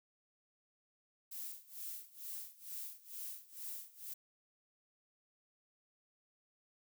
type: noise with tremolo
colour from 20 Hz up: violet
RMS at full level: -44 dBFS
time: 1.31-4.14 s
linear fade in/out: 10 ms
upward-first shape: sine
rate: 2.2 Hz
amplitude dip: 90%
effects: none